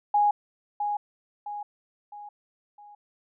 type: tone with echo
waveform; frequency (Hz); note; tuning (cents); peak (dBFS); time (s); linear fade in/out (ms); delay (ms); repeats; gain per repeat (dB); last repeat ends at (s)
sine; 827; G#5; -8; -18; 0.14-0.31; 5; 660; 4; -7; 2.95
effects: none